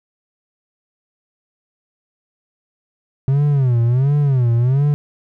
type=tone with vibrato; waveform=triangle; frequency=130.81 Hz; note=C3; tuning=in tune; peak=-10 dBFS; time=3.28-4.94 s; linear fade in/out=0 ms; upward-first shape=sine; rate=1.4 Hz; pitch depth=200 cents each way; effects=none